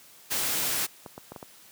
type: noise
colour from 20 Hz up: white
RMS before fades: -28 dBFS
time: 0.3-0.87 s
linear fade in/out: 20 ms
type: clicks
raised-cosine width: 1 ms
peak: -25 dBFS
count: 5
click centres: 1.062 / 1.179 / 1.32 / 1.362 / 1.428 s
effects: white hiss -53 dBFS RMS until 1.71 s + high-pass 100 Hz 12 dB/octave